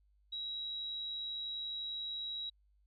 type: tone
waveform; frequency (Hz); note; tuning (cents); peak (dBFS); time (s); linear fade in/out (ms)
sine; 3863; B7; -39; -38; 0.32-2.5; 10
effects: added 50 Hz sine -67 dBFS peak until 2.86 s